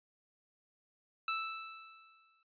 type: tone with exponential decay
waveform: 25% pulse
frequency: 1318.5 Hz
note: E6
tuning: in tune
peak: -28 dBFS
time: 1.28-2.43 s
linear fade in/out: 2 ms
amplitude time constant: 250 ms
effects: noise-tail reverb RT60 0.1 s tail -21 dB re dry + resampled to 11025 Hz